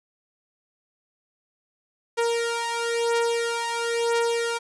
sawtooth beating tone pair, 466.2 / 467.2 Hz, A#4 / A#4, 0 / +4 cents, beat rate 1 Hz, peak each -21 / -23 dBFS, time 2.17-4.59 s, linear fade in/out 20 ms, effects resampled to 24000 Hz

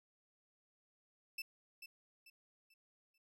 30% pulse tone with echo, 2644 Hz, E7, 5 cents sharp, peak -38 dBFS, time 1.38-1.42 s, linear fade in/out 5 ms, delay 440 ms, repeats 4, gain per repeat -9 dB, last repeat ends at 3.18 s, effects none

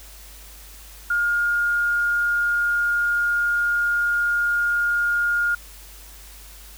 sine tone, 1419 Hz, F6, 27 cents sharp, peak -18 dBFS, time 1.1-5.55 s, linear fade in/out 5 ms, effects added 50 Hz sine -43 dBFS peak until 6.77 s + white hiss -45 dBFS RMS until 6.77 s

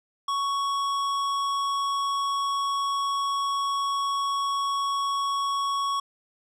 triangle tone with hard clipping, 1113 Hz, C#6, 7 cents sharp, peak -26 dBFS, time 0.28-6 s, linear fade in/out 5 ms, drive 16 dB, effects none

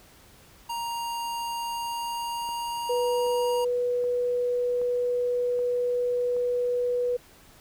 square tone with pitch glide, 936 to 945.2 Hz, A#5 to A#5, +7 to +24 cents, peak -30 dBFS, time 0.69-3.65 s, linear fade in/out 10 ms, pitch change +17 cents, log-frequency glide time 1.56-3.35 s
click train, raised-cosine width 1 ms, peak -32 dBFS, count 6, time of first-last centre 2.49-6.366 s, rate 1.29 Hz
sine tone, 490 Hz, B4, 14 cents flat, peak -23 dBFS, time 2.89-7.17 s, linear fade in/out 10 ms
effects pink hiss -54 dBFS RMS until 7.6 s

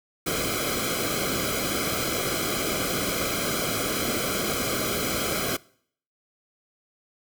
pink noise with comb filter, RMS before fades -27 dBFS, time 0.26-5.57 s, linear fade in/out 10 ms, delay 1.1 ms, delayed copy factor -0.95, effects noise-tail reverb RT60 0.6 s tail -23 dB re dry

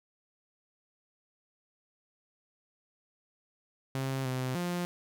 sawtooth tone with pitch steps, 133.7 / 128.9 / 176.2 Hz, C3 / C3 / F3, +38 / -26 / +16 cents, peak -27 dBFS, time 3.95-4.85 s, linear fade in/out 0 ms, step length 300 ms, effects none

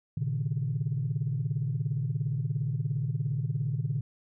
sine tone cluster, 114.8 / 134.9 / 152 Hz, A#2 / C#3 / D#3, -26 / -47 / -40 cents, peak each -31 dBFS, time 0.17-4.01 s, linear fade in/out 5 ms, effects tanh soft clip ceiling -20 dBFS

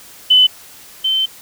sine tone pair in turn, 3017 / 3088 Hz, F#7 / G7, +33 / -27 cents, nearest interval unison, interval 40 cents, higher second, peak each -6 / -13 dBFS, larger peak first, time 0.3-0.47 / 1.04-1.26 s, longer second, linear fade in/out 10 ms, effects white hiss -40 dBFS RMS until 1.41 s

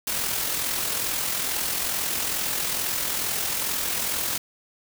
white noise with amplitude modulation, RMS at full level -25 dBFS, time 0.07-4.38 s, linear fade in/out 5 ms, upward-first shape sine, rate 42.3 Hz, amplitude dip 40%, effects none

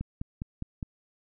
click train, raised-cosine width 5 ms, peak -21 dBFS, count 5, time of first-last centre 0.01-0.828 s, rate 4.89 Hz, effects none

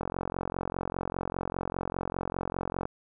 click train, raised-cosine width 1 ms, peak -17 dBFS, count 129, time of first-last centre 0.01-2.854 s, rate 45 Hz, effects none

